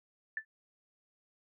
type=tone with exponential decay; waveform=sine; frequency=1760 Hz; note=A6; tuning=in tune; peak=-29 dBFS; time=0.37-0.45 s; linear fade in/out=2 ms; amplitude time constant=16 ms; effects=none